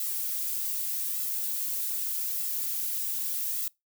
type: noise with flanger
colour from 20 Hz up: violet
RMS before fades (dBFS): -31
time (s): 0-3.68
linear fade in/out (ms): 2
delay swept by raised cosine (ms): 1.5 to 4.4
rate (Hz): 0.83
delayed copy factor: +0.65
effects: noise-tail reverb RT60 0.2 s tail -24 dB re dry